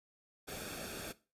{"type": "noise with comb filter", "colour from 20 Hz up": "pink", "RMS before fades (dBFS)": -44, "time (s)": [0.47, 1.13], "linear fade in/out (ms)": 20, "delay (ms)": 1, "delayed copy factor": -0.65, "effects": ["noise-tail reverb RT60 0.3 s tail -17 dB re dry", "resampled to 32000 Hz"]}